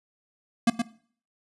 square tone with echo, 233.1 Hz, A#3, in tune, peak -17 dBFS, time 0.67-0.7 s, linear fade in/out 5 ms, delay 120 ms, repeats 1, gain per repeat -6 dB, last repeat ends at 0.82 s, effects noise-tail reverb RT60 0.5 s tail -18 dB re dry + resampled to 24000 Hz

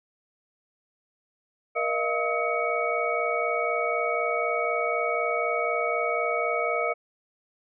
sine tone cluster, 472.8 / 620 / 684 / 1277 / 2241 Hz, A#4 / D#5 / F5 / D#6 / C#7, +24 / -6 / -36 / +45 / +18 cents, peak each -30 dBFS, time 1.75-6.94 s, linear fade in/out 20 ms, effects none

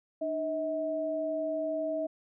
sine tone pair together, 302 / 640 Hz, D4 / D#5, +48 / +49 cents, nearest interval octave + minor second, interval 1301 cents, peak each -36 / -30 dBFS, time 0.21-2.07 s, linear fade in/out 10 ms, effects none

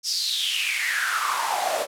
pink noise with high-pass filter sweep, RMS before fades -25 dBFS, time 0.03-1.87 s, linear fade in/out 50 ms, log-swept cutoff 5500 to 550 Hz, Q 7.4, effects low-pass 12000 Hz 12 dB/octave

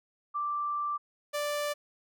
sine / sawtooth tone pair in turn, 1174.7 / 587.4 Hz, D6 / D5, 0 / 0 cents, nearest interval octave, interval 1200 cents, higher first, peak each -29 / -26 dBFS, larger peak second, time 0.34-0.98 / 1.33-1.74 s, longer first, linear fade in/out 20 ms, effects none

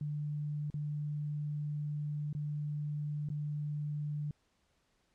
sine tone with dropouts, 148.3 Hz, D3, 17 cents sharp, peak -34 dBFS, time 0.01-4.31 s, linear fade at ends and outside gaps 2 ms, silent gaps 0.702-0.741 / 2.329-2.349 / 3.288-3.301 s, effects pink hiss -75 dBFS RMS until 5.14 s + low-pass 8000 Hz 12 dB/octave

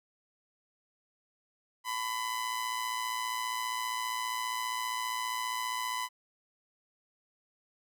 sawtooth tone with amplitude modulation, 1004 Hz, B5, 28 cents sharp, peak -26 dBFS, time 1.84-6.09 s, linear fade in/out 50 ms, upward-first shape sine, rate 115 Hz, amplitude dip 55%, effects none

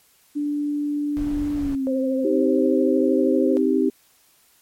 sine tone with pitch glide, 292.5 to 263.6 Hz, D4 to C4, -7 to +13 cents, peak -21 dBFS, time 0.35-2.37 s, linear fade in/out 20 ms, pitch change -180 cents, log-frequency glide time 1.57-1.85 s
brown noise, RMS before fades -32 dBFS, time 1.17-1.75 s, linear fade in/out 0 ms
sine tone with vibrato, 526 Hz, C5, 9 cents sharp, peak -23 dBFS, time 1.87-3.57 s, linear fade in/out 0 ms, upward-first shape triangle, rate 13 Hz, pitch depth 44 cents each way
sine chord, C minor, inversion none, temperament just, 261.6 / 314 / 392.4 Hz, C4 / Eb4 / G4, 0 / +16 / +2 cents, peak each -20 / -21 / -21 dBFS, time 2.24-3.9 s, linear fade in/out 10 ms
effects white hiss -58 dBFS RMS until 4.61 s + MP3 64 kbps

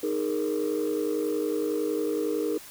sine chord, D# suspended fourth, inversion none, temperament equal, 311.1 / 415.3 / 466.2 Hz, D#4 / G#4 / A#4, 0 / 0 / 0 cents, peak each -28 dBFS, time 0.03-2.58 s, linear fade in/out 5 ms, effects tanh soft clip ceiling -20 dBFS + white hiss -46 dBFS RMS until 2.7 s

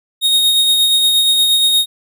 45% pulse tone with tremolo, 3729 Hz, A#7, in tune, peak -9 dBFS, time 0.21-1.86 s, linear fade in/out 50 ms, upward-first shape sine, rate 8.5 Hz, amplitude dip 30%, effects none

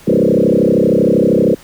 sine tone with frequency modulation, 349.2 Hz, F4, in tune, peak -8 dBFS, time 0.07-1.55 s, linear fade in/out 10 ms, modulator 32.8 Hz, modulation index 5.7, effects pink hiss -41 dBFS RMS until 1.63 s

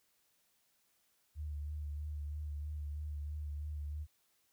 sine tone with vibrato, 74.4 Hz, D2, 23 cents sharp, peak -38 dBFS, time 1.35-4.07 s, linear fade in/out 50 ms, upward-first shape sine, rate 3.1 Hz, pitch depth 31 cents each way, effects white hiss -75 dBFS RMS until 4.52 s

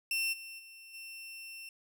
sawtooth tone with level steps, 2700 Hz, E7, 41 cents sharp, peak -27 / -41 / -47 / -41 dBFS, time 0.11-1.69 s, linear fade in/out 2 ms, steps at 0.32 / 0.58 / 0.93 s, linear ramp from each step 20 ms, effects none

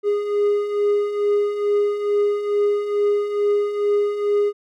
triangle beating tone pair, 409.4 / 411.7 Hz, G#4 / G#4, -25 / -15 cents, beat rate 2.3 Hz, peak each -23 / -16 dBFS, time 0.03-4.53 s, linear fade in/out 50 ms, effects none

